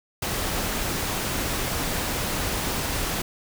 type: noise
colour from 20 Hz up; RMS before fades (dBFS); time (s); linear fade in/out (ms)
pink; -27; 0.22-3.22; 5
effects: none